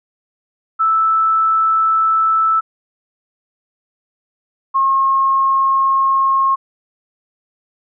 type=tone pair in turn; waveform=sine; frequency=1316 / 1079.2 Hz; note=E6 / C#6; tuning=-3 / -47 cents; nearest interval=minor third; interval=344 cents; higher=first; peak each=-11 dBFS; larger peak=neither; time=0.79-2.61 / 4.74-6.56 s; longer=neither; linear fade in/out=20 ms; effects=none